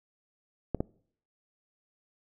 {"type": "clicks", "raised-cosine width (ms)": 2, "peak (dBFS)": -15, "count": 2, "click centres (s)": [0.747, 0.805], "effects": ["noise-tail reverb RT60 0.6 s tail -24 dB re dry"]}